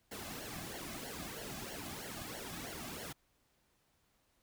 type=noise with flanger; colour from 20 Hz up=pink; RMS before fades=-45 dBFS; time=0.11-3.13 s; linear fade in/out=10 ms; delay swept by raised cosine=0.8 to 2.2 ms; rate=3.1 Hz; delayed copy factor=-0.75; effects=pink hiss -75 dBFS RMS until 4.42 s